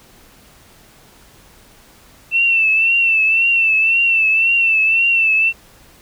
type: tone with vibrato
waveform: sine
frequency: 2678 Hz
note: E7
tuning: 27 cents sharp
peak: -11 dBFS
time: 2.31-5.53 s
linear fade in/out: 50 ms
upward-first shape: triangle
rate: 1.9 Hz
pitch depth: 63 cents each way
effects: pink hiss -47 dBFS RMS until 6.01 s